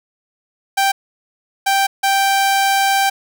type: tone bursts at uneven times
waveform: sawtooth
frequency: 784 Hz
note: G5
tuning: in tune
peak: -9 dBFS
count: 3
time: 0.77-0.92 / 1.66-1.87 / 2.03-3.1 s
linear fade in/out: 10 ms
effects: none